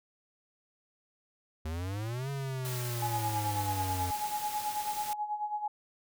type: exponential two-way sweep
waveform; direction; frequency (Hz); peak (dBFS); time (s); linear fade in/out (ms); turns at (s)
square; up then down; 76.3 to 140.1 to 89.2; -34; 1.65-4.11; 5; 2.3
type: noise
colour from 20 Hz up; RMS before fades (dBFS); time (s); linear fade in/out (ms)
white; -41; 2.65-5.13; 0
type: tone with tremolo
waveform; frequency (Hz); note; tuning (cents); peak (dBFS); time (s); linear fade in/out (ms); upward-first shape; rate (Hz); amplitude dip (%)
sine; 840; G#5; +19; -29; 3.02-5.68; 5; sine; 9.2; 70
effects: none